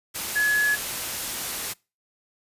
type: tone in noise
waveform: sine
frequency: 1696 Hz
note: G#6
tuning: 36 cents sharp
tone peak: -19 dBFS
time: 0.35-0.76 s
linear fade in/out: 20 ms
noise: white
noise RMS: -30 dBFS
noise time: 0.14-1.74 s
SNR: +8 dB
effects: noise-tail reverb RT60 0.3 s tail -25 dB re dry + resampled to 32000 Hz